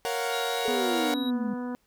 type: chord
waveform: sawtooth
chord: Gb major seventh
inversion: first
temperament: equal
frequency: 466.2 / 554.4 / 698.5 / 740 Hz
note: Bb4 / Db5 / F5 / Gb5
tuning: 0 / 0 / 0 / 0 cents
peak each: -27 / -31 / -31 / -29 dBFS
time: 0.05-1.14 s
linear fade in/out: 0 ms
type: tone with pitch glide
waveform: triangle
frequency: 3812 to 3839 Hz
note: A#7 to B7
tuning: +38 to -50 cents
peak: -34 dBFS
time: 0.31-1.31 s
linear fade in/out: 20 ms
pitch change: +12 cents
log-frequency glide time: 0.45-1.08 s
type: exponential sweep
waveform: sine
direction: down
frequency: 445 to 203 Hz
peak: -28 dBFS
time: 0.65-1.54 s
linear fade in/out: 5 ms
type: harmonic tone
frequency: 246.9 Hz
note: B3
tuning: in tune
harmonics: 1 / 2 / 3 / 4 / 5 / 6 / 7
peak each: -31 / -39 / -45 / -43 / -50 / -48 / -54 dBFS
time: 0.68-1.75 s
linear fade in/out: 0 ms
effects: pink hiss -69 dBFS RMS until 1.86 s